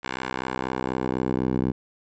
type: tone with band-pass filter sweep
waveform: 10% pulse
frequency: 64.1 Hz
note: C2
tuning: 35 cents flat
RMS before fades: -27 dBFS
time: 0.03-1.72 s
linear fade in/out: 10 ms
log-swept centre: 1900 to 230 Hz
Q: 0.77
effects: resampled to 16000 Hz